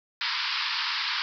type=band-pass noise; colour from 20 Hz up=white; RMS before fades=-29 dBFS; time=0.21-1.22 s; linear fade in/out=0 ms; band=900 to 5100 Hz; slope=96 dB/octave; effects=none